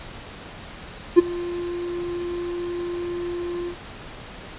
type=tone with ADSR envelope; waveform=triangle; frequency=349.2 Hz; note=F4; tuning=in tune; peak=-3 dBFS; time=1.16-3.76 s; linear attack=27 ms; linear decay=17 ms; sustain=-21 dB; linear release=87 ms; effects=pink hiss -39 dBFS RMS until 4.58 s + resampled to 8000 Hz